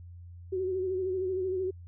sine tone with vibrato, 373.7 Hz, F#4, 17 cents sharp, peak -28 dBFS, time 0.52-1.71 s, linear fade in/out 10 ms, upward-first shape sine, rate 13 Hz, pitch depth 47 cents each way, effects added 87 Hz sine -44 dBFS peak until 1.87 s

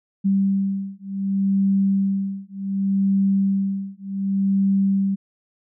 sine beating tone pair, 195.2 / 195.87 Hz, G3 / G3, -7 / -1 cents, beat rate 0.67 Hz, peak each -21 / -21 dBFS, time 0.24-5.16 s, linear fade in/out 20 ms, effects none

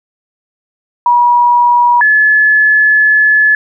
sine tone pair in turn, 964 / 1717.7 Hz, B5 / A6, -42 / -42 cents, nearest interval minor seventh, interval 1000 cents, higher second, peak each -5 dBFS, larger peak neither, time 1.06-2.01 / 2.01-3.55 s, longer second, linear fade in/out 2 ms, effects none

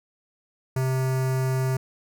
square tone with notch filter, 130.7 Hz, C3, 1 cent flat, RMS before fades -24 dBFS, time 0.76-1.77 s, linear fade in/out 5 ms, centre 3400 Hz, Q 1.1, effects none

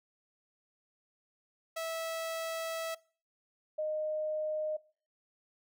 sawtooth / sine tone pair in turn, 653 / 616.3 Hz, E5 / D#5, -17 / -17 cents, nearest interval minor second, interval 100 cents, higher first, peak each -31 / -31 dBFS, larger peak neither, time 1.76-2.95 / 3.78-4.77 s, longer first, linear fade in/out 10 ms, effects noise-tail reverb RT60 0.4 s tail -21 dB re dry

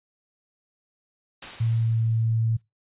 white noise with exponential decay, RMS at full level -35 dBFS, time 1.42-2.62 s, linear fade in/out 5 ms, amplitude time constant 260 ms
sine tone with pitch glide, 114.2 to 113.08 Hz, A#2 to A2, -35 to +48 cents, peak -20 dBFS, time 1.6-2.57 s, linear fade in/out 10 ms, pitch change -17 cents, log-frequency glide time 1.74-2.03 s
effects noise-tail reverb RT60 0.2 s tail -24 dB re dry + resampled to 8000 Hz

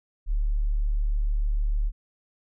sine tone, 36.71 Hz, D1, in tune, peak -21 dBFS, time 0.26-1.92 s, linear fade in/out 50 ms, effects none

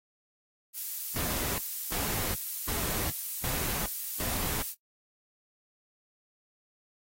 violet noise, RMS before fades -34 dBFS, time 0.73-4.75 s, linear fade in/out 50 ms
pink noise bursts, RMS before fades -34 dBFS, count 5, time 1.16-4.62 s, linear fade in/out 0 ms, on 420 ms, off 340 ms
effects noise-tail reverb RT60 0.1 s tail -18 dB re dry + AAC 48 kbps

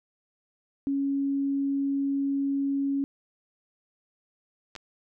sine tone, 277.2 Hz, C#4, in tune, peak -24 dBFS, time 0.87-3.04 s, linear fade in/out 0 ms
clicks, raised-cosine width 0.2 ms, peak -23 dBFS, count 2, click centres 4.753 / 4.762 s
effects none

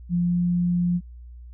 sine tone with pitch glide, 174.61 to 175.82 Hz, F3 to F3, 0 to +12 cents, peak -19 dBFS, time 0.09-1.01 s, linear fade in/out 50 ms, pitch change +12 cents, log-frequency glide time 0.24-0.35 s, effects added 60 Hz sine -39 dBFS peak until 1.53 s

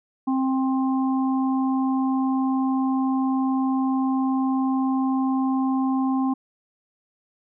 harmonic tone, 263.9 Hz, C4, 15 cents sharp, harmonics 1 / 3 / 4, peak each -20 / -30 / -32 dBFS, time 0.27-6.34 s, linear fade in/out 10 ms, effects none

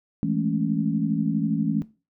sine chord, A major seventh, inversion second, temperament equal, 164.81 / 207.7 / 220 / 277.2 Hz, E3 / G#3 / A3 / C#4, 0 / 0 / 0 / 0 cents, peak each -27 dBFS, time 0.23-1.82 s, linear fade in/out 0 ms, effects noise-tail reverb RT60 0.3 s tail -17 dB re dry

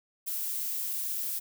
violet noise, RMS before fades -33 dBFS, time 0.26-1.4 s, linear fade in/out 20 ms, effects none

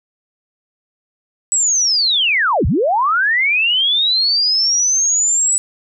sine linear two-way sweep, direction down then up, 7940 to 50 to 7940 Hz, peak -12 dBFS, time 1.52-5.58 s, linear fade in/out 0 ms, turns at 2.66 s, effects none

